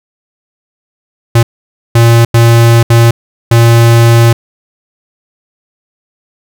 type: tone bursts at uneven times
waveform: square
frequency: 116.54 Hz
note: A#2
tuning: in tune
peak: -3 dBFS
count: 5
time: 1.35-1.43 / 1.95-2.25 / 2.34-2.83 / 2.9-3.11 / 3.51-4.33 s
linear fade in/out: 5 ms
effects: none